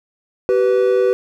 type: tone pair together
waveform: triangle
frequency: 384 / 493.9 Hz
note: G4 / B4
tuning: -36 / 0 cents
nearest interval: major third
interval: 436 cents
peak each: -13 dBFS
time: 0.49-1.13 s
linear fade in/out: 0 ms
effects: none